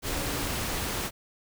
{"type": "tone in noise", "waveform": "sine", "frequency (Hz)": 290.2, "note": "D4", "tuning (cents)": -21, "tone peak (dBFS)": -39, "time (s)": [0.06, 0.51], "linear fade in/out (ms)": 50, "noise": "pink", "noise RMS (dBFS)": -31, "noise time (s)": [0.02, 1.11], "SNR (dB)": -11, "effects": []}